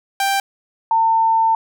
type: tone pair in turn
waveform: sawtooth / sine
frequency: 787 / 900.1 Hz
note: G5 / A5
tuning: +7 / +39 cents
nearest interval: major second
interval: 232 cents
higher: second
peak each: -12 dBFS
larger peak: neither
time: 0.2-0.4 / 0.91-1.55 s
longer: second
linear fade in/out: 2 ms
effects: none